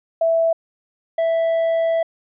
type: tone pair in turn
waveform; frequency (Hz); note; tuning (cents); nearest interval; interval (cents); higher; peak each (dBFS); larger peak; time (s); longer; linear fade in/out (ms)
sine / triangle; 659.3 / 659.3; E5 / E5; 0 / 0; unison; 0; neither; -14 / -14; neither; 0.21-0.53 / 1.18-2.03; second; 5
effects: resampled to 8000 Hz